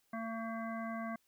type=harmonic tone; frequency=226.1 Hz; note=A3; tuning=47 cents sharp; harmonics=1 / 3 / 5 / 7 / 9; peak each=-40 / -43 / -45 / -49 / -51 dBFS; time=0.13-1.16 s; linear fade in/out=5 ms; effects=white hiss -75 dBFS RMS until 1.27 s